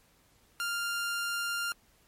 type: tone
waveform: sawtooth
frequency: 1396.9 Hz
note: F6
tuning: in tune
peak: -27 dBFS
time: 0.6-1.72 s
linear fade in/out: 0 ms
effects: pink hiss -65 dBFS RMS until 2.07 s + MP3 64 kbps